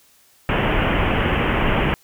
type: low-pass noise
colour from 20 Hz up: pink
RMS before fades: -19 dBFS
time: 0.49-1.94 s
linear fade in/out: 0 ms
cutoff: 3100 Hz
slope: 96 dB/octave
effects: white hiss -55 dBFS RMS until 2.03 s